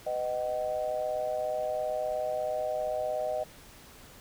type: tone cluster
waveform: sine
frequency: 502 / 619 / 755 Hz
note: B4 / D#5 / F#5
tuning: +28 / -9 / +35 cents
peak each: -37 / -30 / -36 dBFS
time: 0.06-3.44 s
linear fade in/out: 10 ms
effects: pink hiss -52 dBFS RMS until 4.2 s